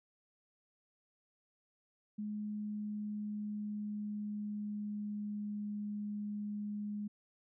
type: tone with pitch glide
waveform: sine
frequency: 210 to 207.6 Hz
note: G#3 to G#3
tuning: +19 to 0 cents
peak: -37 dBFS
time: 2.18-7.08 s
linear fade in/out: 10 ms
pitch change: -19 cents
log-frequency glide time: 2.43-5.7 s
effects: none